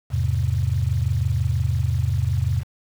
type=chord; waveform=sine; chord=E augmented; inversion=none; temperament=just; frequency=82.41 / 103.01 / 128.76 Hz; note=E2 / G#2 / B#2; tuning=0 / -14 / -27 cents; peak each=-23 dBFS; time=0.1-2.64 s; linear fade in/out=50 ms; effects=7-bit